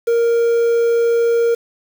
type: tone with quantisation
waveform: triangle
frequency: 466.9 Hz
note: A#4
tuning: 3 cents sharp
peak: -10 dBFS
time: 0.07-1.55 s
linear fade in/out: 10 ms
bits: 6
effects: none